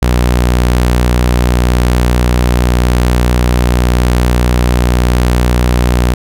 sawtooth tone with vibrato, 60.9 Hz, B1, 24 cents flat, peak -4 dBFS, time 0.02-6.14 s, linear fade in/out 5 ms, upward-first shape sine, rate 4.3 Hz, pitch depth 8 cents each way, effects none

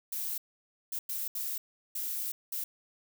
violet noise bursts at uneven times, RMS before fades -35 dBFS, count 6, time 0.12-0.38 / 0.92-0.99 / 1.09-1.28 / 1.35-1.58 / 1.95-2.32 / 2.52-2.64 s, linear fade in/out 5 ms, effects none

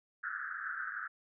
white band-pass noise, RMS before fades -40 dBFS, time 0.23-1.08 s, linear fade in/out 10 ms, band 1300 to 1700 Hz, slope 96 dB/octave, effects none

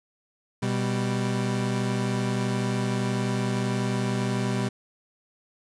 30% pulse tone pair together, 123.47 / 196 Hz, B2 / G3, 0 / 0 cents, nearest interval minor sixth, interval 800 cents, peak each -24 / -25 dBFS, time 0.62-4.69 s, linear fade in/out 10 ms, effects resampled to 22050 Hz + 9-bit

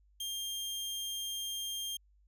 sawtooth tone, 3200 Hz, G7, 35 cents sharp, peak -33 dBFS, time 0.2-1.97 s, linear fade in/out 5 ms, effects added 50 Hz sine -63 dBFS peak until 2.27 s

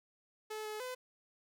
sawtooth tone with pitch steps, 431.4 / 427.3 / 506 Hz, A4 / G#4 / B4, -34 / +49 / +42 cents, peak -36 dBFS, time 0.5-0.95 s, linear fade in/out 10 ms, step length 150 ms, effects none

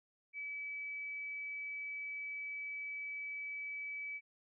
sine tone, 2293 Hz, D7, 42 cents flat, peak -40 dBFS, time 0.33-4.21 s, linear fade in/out 50 ms, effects none

